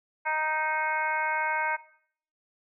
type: harmonic tone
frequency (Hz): 311.1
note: D#4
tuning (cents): 0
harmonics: 2 / 3 / 4 / 5 / 6 / 7 / 8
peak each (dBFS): -37 / -28 / -41 / -31 / -43 / -32 / -43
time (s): 0.25-1.77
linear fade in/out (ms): 20
effects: noise-tail reverb RT60 0.6 s tail -18 dB re dry